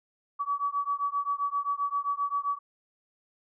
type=beating tone pair; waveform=sine; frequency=1137 / 1144.6 Hz; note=C#6 / D6; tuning=+44 / -45 cents; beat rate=7.6 Hz; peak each=-30 dBFS; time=0.39-2.59 s; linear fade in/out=20 ms; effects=none